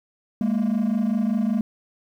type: tone pair together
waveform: triangle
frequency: 206 / 231.2 Hz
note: G#3 / A#3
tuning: -14 / -14 cents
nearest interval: major second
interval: 200 cents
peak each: -19 dBFS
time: 0.41-1.61 s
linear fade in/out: 2 ms
effects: tanh soft clip ceiling -15 dBFS + 9-bit